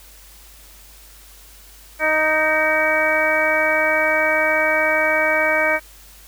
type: harmonic tone with a mistuned harmonic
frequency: 311.1 Hz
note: D#4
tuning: in tune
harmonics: 1 / 2 / 3 / 4 / 5 / 6 / 7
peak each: -31 / -20 / -26 / -27 / -22 / -24 / -20 dBFS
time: 1.99-5.8 s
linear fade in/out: 50 ms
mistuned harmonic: 7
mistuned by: +75 cents
effects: added 50 Hz sine -46 dBFS peak until 6.27 s + white hiss -46 dBFS RMS until 6.27 s